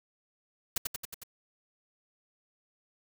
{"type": "noise with echo", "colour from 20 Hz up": "white", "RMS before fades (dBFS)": -29, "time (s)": [0.76, 0.78], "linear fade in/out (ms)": 5, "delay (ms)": 91, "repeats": 5, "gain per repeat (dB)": -3, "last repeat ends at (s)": 1.235, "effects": []}